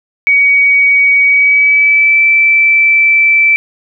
sine tone with pitch glide, 2256 to 2325 Hz, C#7 to D7, +30 to -18 cents, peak -5 dBFS, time 0.27-3.56 s, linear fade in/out 0 ms, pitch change +52 cents, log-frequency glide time 1.23-2.23 s, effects none

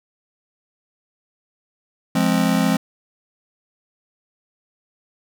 square chord, F minor, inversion none, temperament just, 174.61 / 209.5 / 261.9 Hz, F3 / Ab3 / C4, 0 / +15 / +2 cents, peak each -21 dBFS, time 2.15-2.77 s, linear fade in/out 5 ms, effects none

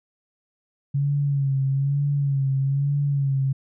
sine tone with vibrato, 139.1 Hz, C#3, 6 cents sharp, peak -19 dBFS, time 0.94-3.53 s, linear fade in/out 10 ms, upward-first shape sine, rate 1.1 Hz, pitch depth 52 cents each way, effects none

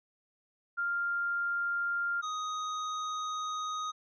sine / square tone pair in turn, 1397 / 1250.4 Hz, F6 / D#6, 0 / +8 cents, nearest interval major second, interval 192 cents, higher first, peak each -29 / -34 dBFS, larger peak first, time 0.77-2.22 / 2.22-3.92 s, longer second, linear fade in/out 20 ms, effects resampled to 16000 Hz

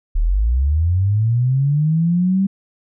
sine linear sweep, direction up, 34.65 to 197 Hz, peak -13 dBFS, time 0.15-2.47 s, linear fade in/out 10 ms, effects none

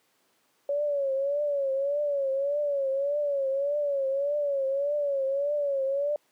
sine tone with vibrato, 562 Hz, C#5, 24 cents sharp, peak -24 dBFS, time 0.69-6.16 s, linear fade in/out 2 ms, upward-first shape triangle, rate 1.7 Hz, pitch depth 97 cents each way, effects pink hiss -68 dBFS RMS until 6.31 s + high-pass 300 Hz 12 dB/octave

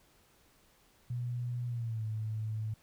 sine tone with pitch glide, 121.8 to 109.14 Hz, B2 to A2, -24 to -14 cents, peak -33 dBFS, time 1.1-2.74 s, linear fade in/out 5 ms, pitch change -190 cents, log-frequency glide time 1.67-2.04 s, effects pink hiss -66 dBFS RMS until 2.82 s

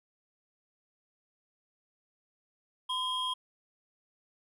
triangle tone pair together, 1018 / 3245 Hz, C6 / G#7, -48 / -41 cents, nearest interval octave + minor sixth, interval 2007 cents, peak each -32 / -31 dBFS, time 2.89-3.34 s, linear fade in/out 10 ms, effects none

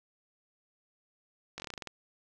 slowing click train, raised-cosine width 0.2 ms, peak -22 dBFS, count 10, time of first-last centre 1.58-1.873 s, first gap 19 ms, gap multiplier 1.13, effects none

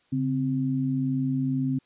sine tone pair together, 139.62 / 261.6 Hz, C#3 / C4, +13 / 0 cents, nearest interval major seventh, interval 1087 cents, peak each -27 / -25 dBFS, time 0.12-1.79 s, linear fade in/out 10 ms, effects white hiss -65 dBFS RMS until 1.85 s + resampled to 8000 Hz

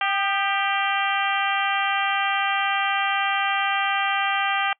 harmonic tone with a mistuned harmonic, 393.5 Hz, G4, 7 cents sharp, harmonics 2 / 3 / 4 / 5 / 6 / 7 / 8, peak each -25 / -27 / -28 / -29 / -30 / -30 / -31 dBFS, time 0.01-4.73 s, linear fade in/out 2 ms, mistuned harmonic 3, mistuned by +53 cents, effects noise-tail reverb RT60 0.1 s tail -26 dB re dry

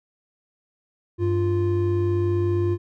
triangle tone pair together, 97.8 / 348.5 Hz, G2 / F4, -4 / -4 cents, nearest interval octave + minor seventh, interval 2200 cents, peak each -20 dBFS, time 1.18-2.78 s, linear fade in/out 50 ms, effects none

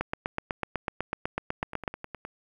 two click trains, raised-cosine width 0.5 ms, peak -13 / -22 dBFS, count 16 / 7, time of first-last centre 0.01-1.878 / 1.63-2.25 s, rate 8.03 / 9.67 Hz, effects 9-bit

